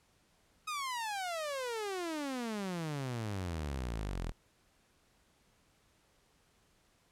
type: exponential sweep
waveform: sawtooth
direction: down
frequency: 1270 to 39.19 Hz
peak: -32 dBFS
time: 0.67-4.32 s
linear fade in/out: 10 ms
effects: pink hiss -70 dBFS RMS until 7.11 s + low-pass 11000 Hz 12 dB/octave